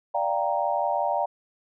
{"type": "chord", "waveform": "sine", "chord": "G minor seventh", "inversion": "second", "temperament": "equal", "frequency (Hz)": [587.3, 698.5, 784, 932.3], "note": ["D5", "F5", "G5", "Bb5"], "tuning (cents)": [0, 0, 0, 0], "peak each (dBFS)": -28, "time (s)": [0.14, 1.26], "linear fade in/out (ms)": 10, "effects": []}